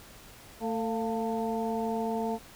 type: harmonic tone with a mistuned harmonic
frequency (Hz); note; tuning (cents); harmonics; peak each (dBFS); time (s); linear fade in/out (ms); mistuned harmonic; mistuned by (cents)
223.5; A3; +27; 1 / 2 / 3 / 4; -32 / -33 / -35 / -36; 0.6-2.39; 50; 3; +59
effects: pink hiss -51 dBFS RMS until 2.55 s